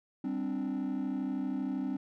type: chord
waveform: triangle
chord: G suspended fourth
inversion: none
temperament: just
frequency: 196 / 261.3 / 294 Hz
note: G3 / C4 / D4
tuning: 0 / -2 / +2 cents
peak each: -35 / -31 / -34 dBFS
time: 0.24-1.97 s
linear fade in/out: 5 ms
effects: tanh soft clip ceiling -24 dBFS